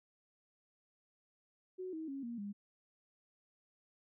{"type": "tone with pitch steps", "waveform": "sine", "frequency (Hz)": [370, 318.4, 274, 235.8, 202.9], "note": ["F#4", "D#4", "C#4", "A#3", "G#3"], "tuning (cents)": [0, 40, -20, 20, -40], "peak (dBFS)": -40, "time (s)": [1.78, 2.53], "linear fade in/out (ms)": 20, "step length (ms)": 150, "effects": []}